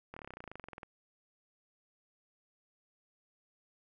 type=slowing click train; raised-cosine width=0.5 ms; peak=-30 dBFS; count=20; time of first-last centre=0.14-0.832 s; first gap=25 ms; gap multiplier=1.04; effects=none